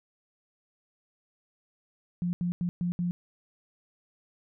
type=tone bursts at uneven times; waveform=sine; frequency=175.6 Hz; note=F3; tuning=10 cents sharp; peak=-26 dBFS; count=5; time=2.22-2.33 / 2.41-2.52 / 2.61-2.69 / 2.81-2.92 / 2.99-3.11 s; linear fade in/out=0 ms; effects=none